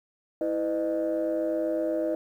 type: tone cluster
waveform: sine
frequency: 326.2 / 505 / 613 Hz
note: E4 / B4 / D#5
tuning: -18 / +39 / -26 cents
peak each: -28 / -30 / -27 dBFS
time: 0.41-2.15 s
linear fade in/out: 2 ms
effects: tanh soft clip ceiling -19 dBFS + 10-bit